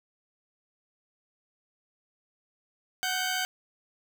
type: tone pair together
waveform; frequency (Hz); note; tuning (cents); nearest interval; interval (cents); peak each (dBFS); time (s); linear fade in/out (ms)
15% pulse; 740 / 1553.6; F#5 / G6; 0 / -16; octave + minor second; 1284; -24; 3.03-3.45; 0
effects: none